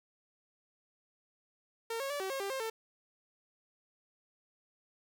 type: tone with pitch steps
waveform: sawtooth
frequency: 456.9 / 547 / 577 / 382.1 / 541 / 395.7 / 532 / 447.2 Hz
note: A#4 / C#5 / D5 / G4 / C#5 / G4 / C5 / A4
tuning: -35 / -23 / -31 / -44 / -42 / +16 / +29 / +28 cents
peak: -31 dBFS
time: 1.9-2.7 s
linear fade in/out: 5 ms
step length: 100 ms
effects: none